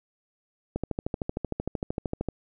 click train, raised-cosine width 2 ms, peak -15 dBFS, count 21, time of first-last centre 0.76-2.287 s, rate 13.1 Hz, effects none

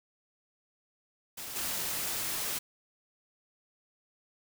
white noise with level steps, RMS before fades -41 / -34 dBFS, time 1.37-2.59 s, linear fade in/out 10 ms, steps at 1.55 s, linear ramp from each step 20 ms, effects none

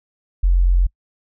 sine tone, 44.4 Hz, F1, 29 cents sharp, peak -11 dBFS, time 0.43-0.87 s, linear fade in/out 10 ms, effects noise-tail reverb RT60 0.1 s tail -26 dB re dry

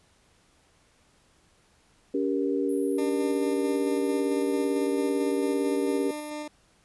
sine chord, G diminished, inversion second, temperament just, 282.2 / 392 / 470.4 Hz, Db4 / G4 / Bb4, +31 / 0 / +16 cents, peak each -27 / -28 / -30 dBFS, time 2.14-6.11 s, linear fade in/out 5 ms
pink high-pass noise, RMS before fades -42 dBFS, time 2.69-6.3 s, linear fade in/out 2 ms, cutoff 10000 Hz, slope 96 dB/octave
20% pulse tone with tremolo, 300 Hz, D4, 37 cents sharp, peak -28 dBFS, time 2.98-6.48 s, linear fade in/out 5 ms, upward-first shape square, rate 4.5 Hz, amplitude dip 25%
effects pink hiss -63 dBFS RMS until 6.84 s + resampled to 24000 Hz

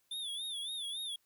square tone with vibrato, 3520 Hz, A7, in tune, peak -38 dBFS, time 0.11-1.16 s, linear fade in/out 5 ms, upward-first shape sine, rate 3.6 Hz, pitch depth 110 cents each way, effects white hiss -75 dBFS RMS until 1.25 s

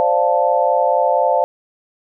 sine chord, D minor seventh, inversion third, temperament equal, 523.3 / 587.3 / 698.5 / 880 Hz, C5 / D5 / F5 / A5, 0 / 0 / 0 / 0 cents, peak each -18 dBFS, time 0-1.44 s, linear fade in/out 0 ms, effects none

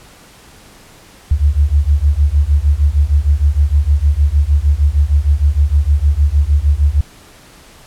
sine beating tone pair, 69.4 / 75.9 Hz, C#2 / D#2, +3 / -42 cents, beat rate 6.5 Hz, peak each -12 dBFS, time 1.31-7.01 s, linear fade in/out 5 ms, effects pink hiss -42 dBFS RMS until 7.86 s + low-pass 12000 Hz 12 dB/octave

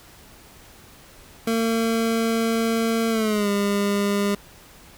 25% pulse tone with pitch glide, 227.1 to 202.3 Hz, A#3 to G#3, -45 to -45 cents, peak -16 dBFS, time 1.47-4.35 s, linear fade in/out 5 ms, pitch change -200 cents, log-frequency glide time 3.1-3.49 s, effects pink hiss -48 dBFS RMS until 4.97 s

